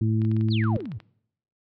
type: harmonic tone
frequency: 110 Hz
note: A2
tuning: in tune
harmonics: 1 / 2 / 3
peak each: -21 / -27 / -31 dBFS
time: 0.01-0.77 s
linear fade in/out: 5 ms
type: clicks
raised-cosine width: 0.3 ms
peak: -29 dBFS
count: 12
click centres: 0.218 / 0.25 / 0.315 / 0.366 / 0.411 / 0.486 / 0.64 / 0.761 / 0.805 / 0.856 / 0.918 / 1.002 s
type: exponential sweep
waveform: sine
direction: down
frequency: 4907 to 87.31 Hz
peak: -31 dBFS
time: 0.5-0.99 s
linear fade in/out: 20 ms
effects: noise-tail reverb RT60 0.7 s tail -23 dB re dry